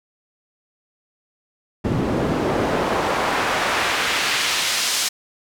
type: noise with band-pass filter sweep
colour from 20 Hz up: pink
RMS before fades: -21 dBFS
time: 1.84-5.09 s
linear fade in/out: 10 ms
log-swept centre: 220 to 5800 Hz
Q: 0.79
effects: none